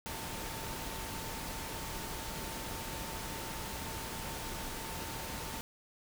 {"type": "tone in noise", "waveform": "sine", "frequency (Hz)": 899, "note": "A5", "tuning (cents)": 37, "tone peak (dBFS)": -48, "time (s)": [0.06, 5.61], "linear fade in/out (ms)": 0, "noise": "pink", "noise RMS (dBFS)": -41, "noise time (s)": [0.06, 5.61], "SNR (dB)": -10, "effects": []}